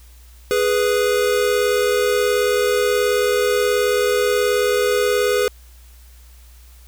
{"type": "tone pair together", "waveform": "square", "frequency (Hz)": [415.3, 493.9], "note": ["G#4", "B4"], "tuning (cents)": [0, 0], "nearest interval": "minor third", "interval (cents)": 300, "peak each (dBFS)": -19, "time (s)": [0.51, 5.48], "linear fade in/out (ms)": 0, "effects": ["added 60 Hz sine -42 dBFS peak until 6.87 s", "white hiss -52 dBFS RMS until 6.87 s"]}